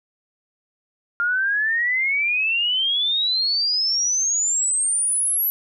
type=exponential sweep; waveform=sine; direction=up; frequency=1396.9 to 11920 Hz; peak=-18 dBFS; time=1.2-5.5 s; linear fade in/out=0 ms; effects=none